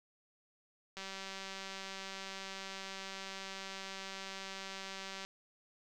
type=click train; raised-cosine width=0.2 ms; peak=-27 dBFS; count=827; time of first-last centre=0.97-5.25 s; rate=193 Hz; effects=none